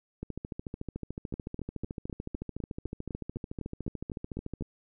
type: two click trains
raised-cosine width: 3 ms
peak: -23 / -23 dBFS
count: 61 / 14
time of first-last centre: 0.23-4.61 / 1.34-4.623 s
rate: 13.7 / 3.96 Hz
effects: none